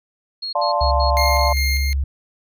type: tone bursts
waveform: sine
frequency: 4295 Hz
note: C8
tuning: 44 cents sharp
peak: -24 dBFS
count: 6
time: 0.42-1.49 s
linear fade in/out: 10 ms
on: 110 ms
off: 82 ms
type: chord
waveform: sine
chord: D minor seventh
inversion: none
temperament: equal with one note detuned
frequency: 587.3 / 696 / 880 / 1046.5 Hz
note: D5 / F5 / A5 / C6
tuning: 0 / -6 / 0 / 0 cents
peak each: -22 dBFS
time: 0.55-1.53 s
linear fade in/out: 5 ms
type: tone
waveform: sine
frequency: 68.8 Hz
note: C#2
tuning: 12 cents flat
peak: -17 dBFS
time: 0.81-2.04 s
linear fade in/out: 5 ms
type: tone with tremolo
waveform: 25% pulse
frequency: 2123 Hz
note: C7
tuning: 25 cents sharp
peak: -17 dBFS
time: 1.17-1.93 s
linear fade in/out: 0 ms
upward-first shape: square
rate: 2.5 Hz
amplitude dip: 40%
effects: none